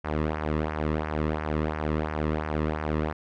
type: tone with flanger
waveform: sawtooth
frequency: 77 Hz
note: D#2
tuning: 17 cents flat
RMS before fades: -28 dBFS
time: 0.04-3.13 s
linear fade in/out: 10 ms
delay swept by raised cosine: 0.25 to 1.35 ms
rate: 2.9 Hz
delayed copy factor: -0.7
effects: low-pass 2000 Hz 12 dB/octave